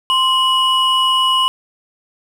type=tone pair together; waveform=triangle; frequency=1043.5 / 2926 Hz; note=C6 / F#7; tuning=-5 / -20 cents; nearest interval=octave + tritone; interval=1785 cents; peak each=-13 dBFS; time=0.1-1.48 s; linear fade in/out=0 ms; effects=none